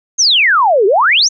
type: exponential two-way sweep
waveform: sine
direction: down then up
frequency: 6640 to 370 to 6640 Hz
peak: -7 dBFS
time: 0.18-1.29 s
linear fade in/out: 20 ms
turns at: 0.86 s
effects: none